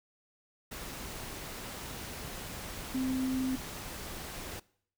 sine tone in noise, 260 Hz, C4, 11 cents flat, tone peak -29 dBFS, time 2.94-3.56 s, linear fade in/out 10 ms, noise pink, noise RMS -42 dBFS, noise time 0.71-4.6 s, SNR +10 dB, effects noise-tail reverb RT60 0.6 s tail -22 dB re dry

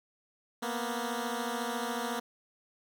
10% pulse beating tone pair, 233.1 / 247.1 Hz, A#3 / B3, 0 / +1 cents, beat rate 14 Hz, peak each -26 / -28 dBFS, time 0.62-2.2 s, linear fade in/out 10 ms, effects none

